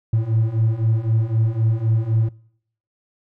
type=beating tone pair; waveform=triangle; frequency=109.5 / 113.4 Hz; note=A2 / A#2; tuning=-8 / -47 cents; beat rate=3.9 Hz; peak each=-18 / -16 dBFS; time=0.13-2.29 s; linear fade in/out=5 ms; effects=noise-tail reverb RT60 0.7 s tail -24 dB re dry + tanh soft clip ceiling -7 dBFS